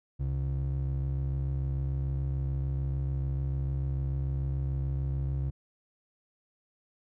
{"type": "ring-modulated tone", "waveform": "triangle", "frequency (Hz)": 101.5, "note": "G#2", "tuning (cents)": -39, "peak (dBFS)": -23, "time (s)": [0.19, 5.51], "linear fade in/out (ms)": 20, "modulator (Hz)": 33.4, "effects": []}